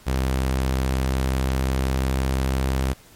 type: tone with pitch glide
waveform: sawtooth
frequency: 65.41 to 65.94 Hz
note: C2 to C2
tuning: 0 to +14 cents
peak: -16 dBFS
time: 0.06-2.94 s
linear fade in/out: 20 ms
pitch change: +14 cents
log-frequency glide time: 0.75-2.49 s
effects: pink hiss -50 dBFS RMS until 3.15 s + MP3 64 kbps